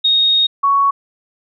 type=tone pair in turn; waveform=sine; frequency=3729 / 1115.1 Hz; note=A#7 / C#6; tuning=0 / +10 cents; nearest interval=octave + major sixth; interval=2090 cents; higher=first; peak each=-10 dBFS; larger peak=neither; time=0.04-0.47 / 0.63-0.91 s; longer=first; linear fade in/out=10 ms; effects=none